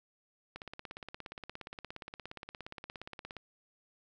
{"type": "click train", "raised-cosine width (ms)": 0.3, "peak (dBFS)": -27, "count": 49, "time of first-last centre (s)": [0.56, 3.367], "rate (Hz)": 17.1, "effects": []}